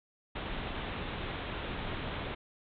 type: low-pass noise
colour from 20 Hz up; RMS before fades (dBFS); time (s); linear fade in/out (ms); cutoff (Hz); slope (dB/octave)
pink; -38; 0.35-2.35; 10; 3800; 96
effects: none